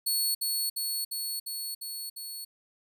15% pulse tone with echo, 4400 Hz, C#8, 14 cents flat, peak -19 dBFS, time 0.06-0.35 s, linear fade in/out 10 ms, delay 350 ms, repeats 6, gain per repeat -2 dB, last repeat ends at 2.45 s, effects none

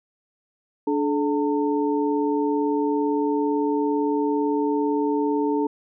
sine tone cluster, 292.2 / 430 / 900 Hz, D4 / A4 / A5, -9 / -40 / +39 cents, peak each -22 / -24 / -28 dBFS, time 0.87-5.67 s, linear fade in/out 5 ms, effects none

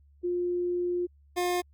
sine / 25% pulse tone pair in turn, 353.7 / 356 Hz, F4 / F4, +22 / +33 cents, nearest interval unison, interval 11 cents, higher second, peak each -26 / -22 dBFS, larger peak second, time 0.23-1.07 / 1.36-1.62 s, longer first, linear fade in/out 20 ms, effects added 71 Hz sine -56 dBFS peak until 1.73 s + Opus 48 kbps

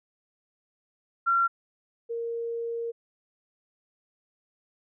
sine tone pair in turn, 1370 / 464.8 Hz, F6 / A#4, -34 / -5 cents, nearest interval octave + perfect fifth, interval 1871 cents, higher first, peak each -20 / -29 dBFS, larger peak first, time 1.26-1.48 / 2.09-2.92 s, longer second, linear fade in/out 20 ms, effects none

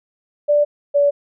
sine tone pair in turn, 587.3 / 573.2 Hz, D5 / D5, 0 / -42 cents, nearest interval unison, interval 42 cents, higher first, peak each -11 dBFS, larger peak neither, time 0.48-0.65 / 0.94-1.11 s, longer neither, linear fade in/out 20 ms, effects none

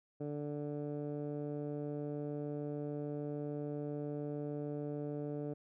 15% pulse tone with low-pass filter, 146.83 Hz, D3, in tune, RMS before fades -40 dBFS, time 0.2-5.54 s, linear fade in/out 10 ms, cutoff 520 Hz, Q 1.3, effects none

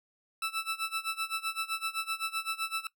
20% pulse tone with tremolo, 1318.5 Hz, E6, in tune, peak -24 dBFS, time 0.42-2.87 s, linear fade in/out 2 ms, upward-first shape sine, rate 7.8 Hz, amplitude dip 90%, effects noise-tail reverb RT60 0.1 s tail -19 dB re dry

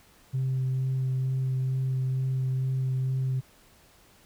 sine tone with vibrato, 130.81 Hz, C3, in tune, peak -23 dBFS, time 0.33-3.41 s, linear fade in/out 20 ms, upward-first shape sine, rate 2.2 Hz, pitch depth 10 cents each way, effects tanh soft clip ceiling -22 dBFS + pink hiss -58 dBFS RMS until 4.25 s

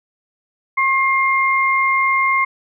sine tone pair together, 1079.6 / 2116 Hz, C#6 / C7, -46 / +19 cents, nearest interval octave, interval 1165 cents, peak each -16 dBFS, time 0.77-2.45 s, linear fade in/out 10 ms, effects none

